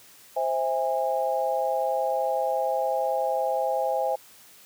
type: chord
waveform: sine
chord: C augmented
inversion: none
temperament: just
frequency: 523.3 / 654.1 / 817.6 Hz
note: C5 / E5 / G#5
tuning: 0 / -14 / -27 cents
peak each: -27 / -28 / -27 dBFS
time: 0.36-4.16 s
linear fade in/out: 10 ms
effects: white hiss -52 dBFS RMS until 4.65 s + high-pass 80 Hz 12 dB/octave